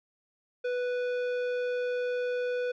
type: tone with tanh clipping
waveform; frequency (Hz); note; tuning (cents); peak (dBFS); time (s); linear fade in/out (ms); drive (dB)
sine; 493.9; B4; 0; -30; 0.64-2.72; 10; 13
effects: none